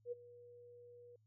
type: tone with ADSR envelope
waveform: sine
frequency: 483.2 Hz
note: B4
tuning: 38 cents flat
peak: -38 dBFS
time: 0.05-1.16 s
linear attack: 69 ms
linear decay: 19 ms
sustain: -18 dB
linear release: 4 ms
effects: added 108 Hz sine -70 dBFS peak until 1.26 s